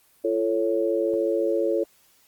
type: chord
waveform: sine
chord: F augmented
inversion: none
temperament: equal with one note detuned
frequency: 341.1 / 440 / 554.4 Hz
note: F4 / A4 / C#5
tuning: -41 / 0 / 0 cents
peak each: -25 dBFS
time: 0.24-1.84 s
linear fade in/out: 10 ms
effects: white hiss -60 dBFS RMS until 2.27 s + Opus 24 kbps